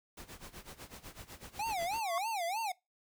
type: noise with tremolo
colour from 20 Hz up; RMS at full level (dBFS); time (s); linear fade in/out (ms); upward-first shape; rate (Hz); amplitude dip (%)
pink; -47; 0.17-2; 5; sine; 8; 85
type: tone with vibrato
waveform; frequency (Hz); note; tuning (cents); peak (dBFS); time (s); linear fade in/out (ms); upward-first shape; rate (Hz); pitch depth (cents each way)
square; 784; G5; 0; -34; 1.59-2.72; 5; sine; 3.2; 270
type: tone with exponential growth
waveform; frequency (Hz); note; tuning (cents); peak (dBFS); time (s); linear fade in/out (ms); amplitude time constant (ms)
triangle; 1106; C#6; -4; -29; 1.95-2.18; 1; 48
effects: noise-tail reverb RT60 0.2 s tail -22 dB re dry